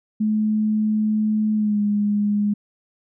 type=tone with pitch glide; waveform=sine; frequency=214.6 to 206.5 Hz; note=A3 to G#3; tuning=-43 to -10 cents; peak=-17 dBFS; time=0.2-2.54 s; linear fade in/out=10 ms; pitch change=-67 cents; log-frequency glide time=1.55-1.8 s; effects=none